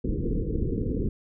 pink low-pass noise, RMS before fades -27 dBFS, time 0.04-1.09 s, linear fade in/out 5 ms, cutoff 480 Hz, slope 96 dB/octave, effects none

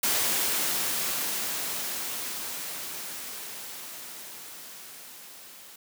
white noise with level ramp, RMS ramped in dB -25 to -48 dBFS, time 0.03-5.76 s, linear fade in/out 5 ms, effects high-pass 150 Hz 12 dB/octave

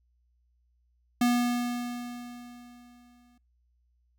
square tone with exponential decay, 242.5 Hz, B3, 31 cents flat, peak -21 dBFS, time 1.21-3.38 s, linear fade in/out 5 ms, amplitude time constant 470 ms, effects noise-tail reverb RT60 0.3 s tail -26 dB re dry + added 60 Hz sine -66 dBFS peak until 4.18 s

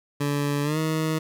20% pulse tone with pitch glide, 144 to 157.94 Hz, D3 to D#3, -34 to +26 cents, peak -18 dBFS, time 0.2-1.19 s, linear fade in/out 10 ms, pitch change +160 cents, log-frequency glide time 0.63-0.78 s, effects none

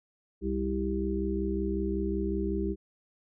harmonic tone, 65.41 Hz, C2, in tune, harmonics 1 / 3 / 5 / 6, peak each -33 / -33 / -33 / -33 dBFS, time 0.41-2.76 s, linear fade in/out 50 ms, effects none

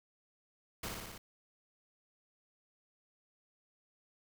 pink noise with echo, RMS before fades -40 dBFS, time 0.83-0.89 s, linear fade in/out 5 ms, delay 58 ms, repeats 5, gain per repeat -2 dB, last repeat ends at 1.18 s, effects none

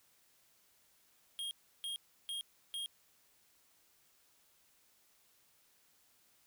square tone bursts, 3245 Hz, G#7, 41 cents flat, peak -39 dBFS, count 4, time 1.39-2.86 s, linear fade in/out 0 ms, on 120 ms, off 330 ms, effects white hiss -70 dBFS RMS until 6.46 s

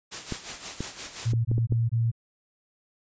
white noise with tremolo, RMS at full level -34 dBFS, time 0.11-1.33 s, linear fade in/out 20 ms, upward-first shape sine, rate 5.7 Hz, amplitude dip 65%
clicks, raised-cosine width 3 ms, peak -17 dBFS, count 6, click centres 0.323 / 0.806 / 1.335 / 1.515 / 1.581 / 1.723 s
sine tone bursts, 115.4 Hz, A#2, 17 cents flat, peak -21 dBFS, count 4, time 1.25-2.116 s, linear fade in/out 20 ms, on 200 ms, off 22 ms
effects resampled to 16000 Hz

